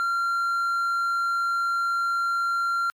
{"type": "tone", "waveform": "triangle", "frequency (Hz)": 1378, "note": "F6", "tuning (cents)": -24, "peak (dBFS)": -20, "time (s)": [0, 2.9], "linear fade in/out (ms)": 0, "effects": ["MP3 96 kbps"]}